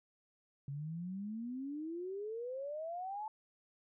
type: exponential sweep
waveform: sine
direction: up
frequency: 136.5 to 883 Hz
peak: -39 dBFS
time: 0.68-3.28 s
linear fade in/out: 2 ms
effects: none